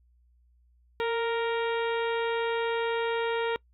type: harmonic tone with a mistuned harmonic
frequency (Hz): 466.2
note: A#4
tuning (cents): 0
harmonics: 1 / 2 / 3 / 4 / 5 / 6 / 7 / 8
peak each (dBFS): -27 / -33 / -37 / -39 / -41 / -43 / -44 / -45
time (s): 1-3.56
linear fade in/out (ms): 0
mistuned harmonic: 1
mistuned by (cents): -27
effects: noise-tail reverb RT60 0.1 s tail -24 dB re dry + added 60 Hz sine -60 dBFS peak until 3.73 s